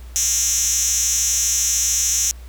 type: tone with high-pass filter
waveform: 5% pulse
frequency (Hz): 233.1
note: A#3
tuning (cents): 0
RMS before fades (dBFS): -19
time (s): 0.16-2.31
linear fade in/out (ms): 0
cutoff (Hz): 6000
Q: 4.5
effects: added 60 Hz sine -34 dBFS peak until 2.48 s + pink hiss -49 dBFS RMS until 2.48 s